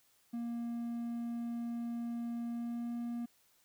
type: tone with pitch glide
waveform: triangle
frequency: 235.1 to 237 Hz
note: A#3 to A#3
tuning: +15 to +29 cents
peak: -34 dBFS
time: 0.33-3.26 s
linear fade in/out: 10 ms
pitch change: +14 cents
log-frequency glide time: 2.48-2.94 s
effects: white hiss -70 dBFS RMS until 3.64 s